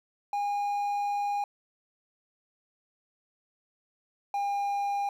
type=tone pair in turn; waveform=triangle; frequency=815 / 805.6 Hz; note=G#5 / G5; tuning=-33 / +47 cents; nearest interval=unison; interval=20 cents; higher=first; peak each=-25 dBFS; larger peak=neither; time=0.33-1.44 / 4.34-5.09 s; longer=first; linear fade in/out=2 ms; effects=10-bit